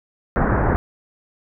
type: low-pass noise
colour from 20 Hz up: pink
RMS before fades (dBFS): -18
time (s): 0.36-0.76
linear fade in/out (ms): 0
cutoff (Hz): 1700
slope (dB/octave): 48
effects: none